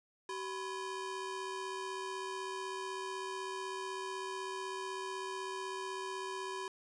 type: ring-modulated tone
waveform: 35% pulse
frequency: 688 Hz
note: F5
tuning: 26 cents flat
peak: -34 dBFS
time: 0.29-6.68 s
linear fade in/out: 2 ms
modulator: 306 Hz
effects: resampled to 22050 Hz